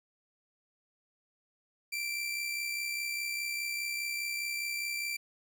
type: tone with amplitude modulation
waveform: sawtooth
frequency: 2349 Hz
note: D7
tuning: in tune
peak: -28 dBFS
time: 1.92-5.17 s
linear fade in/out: 10 ms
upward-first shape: sine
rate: 64.9 Hz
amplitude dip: 40%
effects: none